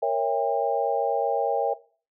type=chord; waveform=sine; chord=A# diminished seventh; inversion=none; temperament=equal with one note detuned; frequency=466.2 / 554.4 / 659.3 / 800.9 Hz; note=A#4 / C#5 / E5 / G5; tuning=0 / 0 / 0 / +37 cents; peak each=-27 dBFS; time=0.02-1.74 s; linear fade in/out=10 ms; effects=noise-tail reverb RT60 0.4 s tail -18 dB re dry